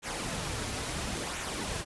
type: noise with flanger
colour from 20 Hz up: pink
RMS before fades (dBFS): -35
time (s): 0.02-1.85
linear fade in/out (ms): 50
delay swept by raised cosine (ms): 0.2 to 6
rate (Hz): 0.73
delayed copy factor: -0.5
effects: resampled to 24000 Hz